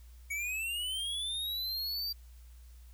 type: linear sweep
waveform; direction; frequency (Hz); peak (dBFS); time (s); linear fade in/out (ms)
square; up; 2229 to 4699; -34; 0.3-2.13; 10
effects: added 60 Hz sine -50 dBFS peak until 2.93 s + white hiss -66 dBFS RMS until 2.93 s